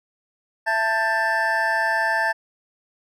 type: tone cluster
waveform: triangle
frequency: 667 / 887 / 1588 / 1768 Hz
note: E5 / A5 / G6 / A6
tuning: +20 / +14 / +22 / +8 cents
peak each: -25 / -22 / -24 / -21 dBFS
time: 0.66-2.33 s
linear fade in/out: 20 ms
effects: none